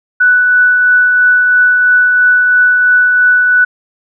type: tone with tremolo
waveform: sine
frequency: 1485 Hz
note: F#6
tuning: 6 cents sharp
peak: -4 dBFS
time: 0.2-3.65 s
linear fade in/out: 10 ms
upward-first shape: triangle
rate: 3 Hz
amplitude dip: 30%
effects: none